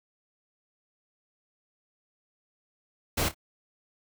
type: noise with echo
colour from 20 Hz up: pink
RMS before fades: -27 dBFS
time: 3.17-3.29 s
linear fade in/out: 10 ms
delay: 28 ms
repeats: 2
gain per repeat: -13 dB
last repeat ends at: 3.346 s
effects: none